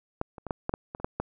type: clicks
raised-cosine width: 1 ms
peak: -14 / -28 / -22 / -14 / -14 / -14 / -22 / -30 / -13 / -14 dBFS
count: 10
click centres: 0.214 / 0.382 / 0.467 / 0.508 / 0.694 / 0.739 / 0.949 / 1 / 1.045 / 1.2 s
effects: none